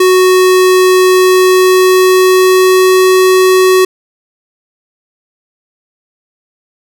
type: tone with pitch glide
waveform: square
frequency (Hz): 370 to 372.8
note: F#4 to F#4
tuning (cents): 0 to +13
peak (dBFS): -5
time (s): 0-3.85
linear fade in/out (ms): 5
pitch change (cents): +13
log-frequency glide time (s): 1.09-3.06
effects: none